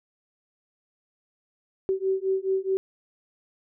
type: beating tone pair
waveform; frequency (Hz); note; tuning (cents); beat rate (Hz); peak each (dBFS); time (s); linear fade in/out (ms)
sine; 380.4 / 385.1; F#4 / G4; +48 / -31; 4.7; -26; 1.89-2.77; 0
effects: none